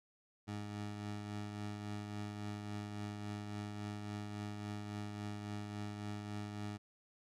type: tone with tremolo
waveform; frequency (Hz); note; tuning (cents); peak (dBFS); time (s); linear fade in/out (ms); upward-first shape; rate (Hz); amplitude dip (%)
20% pulse; 103.83; G#2; 0; -35; 0.47-6.78; 20; triangle; 3.6; 40
effects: low-pass 8000 Hz 12 dB/octave